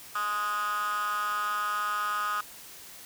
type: tone with high-pass filter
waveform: 10% pulse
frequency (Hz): 207.7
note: G#3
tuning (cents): 0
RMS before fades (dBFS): -30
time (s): 0.15-2.41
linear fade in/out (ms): 5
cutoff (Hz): 1300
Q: 9.6
effects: white hiss -47 dBFS RMS until 3.05 s